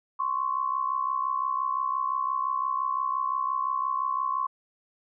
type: tone pair together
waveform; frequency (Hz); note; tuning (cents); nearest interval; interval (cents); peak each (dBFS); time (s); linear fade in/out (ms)
sine; 1046.5 / 1112.3; C6 / C#6; 0 / +6; minor second; 106; -28; 0.19-4.47; 10
effects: none